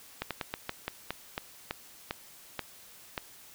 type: slowing click train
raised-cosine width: 0.3 ms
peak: -16 dBFS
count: 12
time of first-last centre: 0.22-3.178 s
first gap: 87 ms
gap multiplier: 1.21
effects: white hiss -53 dBFS RMS until 3.54 s